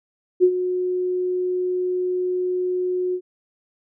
sine tone with ADSR envelope, 363.9 Hz, F#4, 29 cents flat, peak -9 dBFS, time 0.4-3.21 s, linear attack 35 ms, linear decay 69 ms, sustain -11 dB, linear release 69 ms, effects none

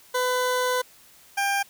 20% pulse tone pair in turn, 502 / 796.9 Hz, B4 / G5, +28 / +28 cents, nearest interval minor sixth, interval 800 cents, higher second, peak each -17 dBFS, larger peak neither, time 0.14-0.82 / 1.37-1.63 s, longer first, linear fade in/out 10 ms, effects white hiss -53 dBFS RMS until 1.69 s

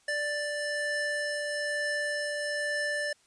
square tone pair together, 588 / 1765.1 Hz, D5 / A6, +2 / +5 cents, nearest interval octave + perfect fifth, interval 1903 cents, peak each -34 / -32 dBFS, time 0.08-3.13 s, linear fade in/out 5 ms, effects white hiss -65 dBFS RMS until 3.26 s + resampled to 22050 Hz

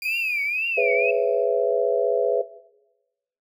30% pulse tone with exponential decay, 2400 Hz, D7, 37 cents sharp, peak -27 dBFS, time 0.02-1.45 s, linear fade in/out 2 ms, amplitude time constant 310 ms
sine tone with vibrato, 2489 Hz, D#7, in tune, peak -22 dBFS, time 0.05-1.11 s, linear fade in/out 5 ms, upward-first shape triangle, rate 2 Hz, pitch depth 200 cents each way
sine chord, C# minor seventh, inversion second, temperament just, 415.8 / 498.9 / 554.4 / 665.2 Hz, G#4 / B4 / C#5 / E5, +2 / +17 / 0 / +16 cents, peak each -24 / -21 / -26 / -25 dBFS, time 0.77-2.42 s, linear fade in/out 10 ms
effects noise-tail reverb RT60 1.0 s tail -17 dB re dry

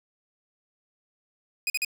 sawtooth tone bursts, 2489 Hz, D#7, in tune, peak -21 dBFS, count 3, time 1.67-1.848 s, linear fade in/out 2 ms, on 30 ms, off 44 ms, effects none

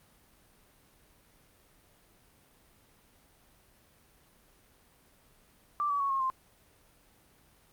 sine tone with pitch steps, 1174.7 / 1141.9 / 1110.1 / 1079.1 / 1049 Hz, D6 / D6 / C#6 / C#6 / C6, 0 / -49 / +2 / -47 / +4 cents, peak -27 dBFS, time 5.8-6.3 s, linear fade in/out 0 ms, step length 100 ms, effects pink hiss -63 dBFS RMS until 7.72 s + Opus 32 kbps

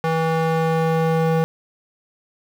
square tone with band-pass filter sweep, 162.2 Hz, E3, 28 cents flat, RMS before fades -19 dBFS, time 0.04-1.44 s, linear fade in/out 0 ms, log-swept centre 820 to 490 Hz, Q 0.75, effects 7-bit

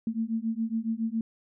sine beating tone pair, 221.7 / 228.9 Hz, A3 / A#3, +13 / -31 cents, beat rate 7.2 Hz, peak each -30 dBFS, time 0.07-1.21 s, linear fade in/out 2 ms, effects none

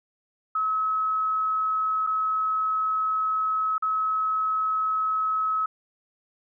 sine tone with dropouts, 1286 Hz, E6, 43 cents flat, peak -22 dBFS, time 0.55-5.66 s, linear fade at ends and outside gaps 5 ms, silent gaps 2.067-2.071 / 3.781-3.823 s, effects none

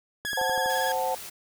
sawtooth tone with vibrato, 1661.2 Hz, G#6, in tune, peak -25 dBFS, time 0.25-0.92 s, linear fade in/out 2 ms, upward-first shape triangle, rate 18 Hz, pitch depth 43 cents each way
click train, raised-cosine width 1 ms, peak -24 dBFS, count 6, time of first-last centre 0.25-0.66 s, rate 12.2 Hz
sine chord, F# diminished, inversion second, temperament equal, 523.3 / 740 / 880 Hz, C5 / F#5 / A5, 0 / 0 / 0 cents, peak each -29 dBFS, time 0.37-1.15 s, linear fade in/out 5 ms
white noise, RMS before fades -40 dBFS, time 0.69-1.3 s, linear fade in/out 10 ms
effects none

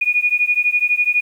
sine beating tone pair, 2448 / 2460 Hz, D#7 / D#7, -29 / -20 cents, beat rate 12 Hz, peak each -17 dBFS, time 0.01-1.21 s, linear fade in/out 10 ms, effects 8-bit

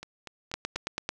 two click trains, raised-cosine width 0.2 ms, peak -23 / -13 dBFS, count 4 / 6, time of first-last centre 0.03-0.758 / 0.54-1.091 s, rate 4.12 / 9.08 Hz, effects none

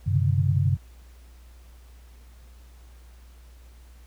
sine tone cluster, 95.5 / 120.8 / 132.4 / 141.8 / 150.3 Hz, G2 / B2 / C3 / C#3 / D3, -45 / -38 / +21 / +40 / +40 cents, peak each -22 / -31 / -24 / -29 / -29 dBFS, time 0.06-0.77 s, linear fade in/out 20 ms, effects added 60 Hz sine -46 dBFS peak until 4.06 s + pink hiss -59 dBFS RMS until 4.06 s

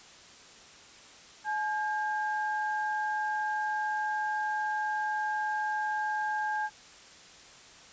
sine tone pair together, 852 / 1608.4 Hz, G#5 / G6, +44 / +44 cents, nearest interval major seventh, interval 1100 cents, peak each -30 / -33 dBFS, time 1.44-6.7 s, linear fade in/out 50 ms, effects white hiss -52 dBFS RMS until 7.92 s + resampled to 16000 Hz

